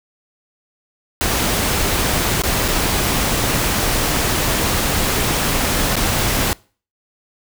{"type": "noise with dropouts", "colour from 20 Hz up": "pink", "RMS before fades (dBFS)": -18, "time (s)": [1.21, 6.53], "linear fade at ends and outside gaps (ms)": 0, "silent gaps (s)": [[2.42, 2.436], [2.68, 2.684], [5.956, 5.966]], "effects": ["noise-tail reverb RT60 0.4 s tail -24 dB re dry"]}